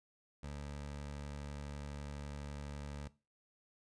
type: tone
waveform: 20% pulse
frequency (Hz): 72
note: D2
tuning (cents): -34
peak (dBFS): -38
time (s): 0.43-3.08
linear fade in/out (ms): 5
effects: noise-tail reverb RT60 0.3 s tail -18 dB re dry + resampled to 22050 Hz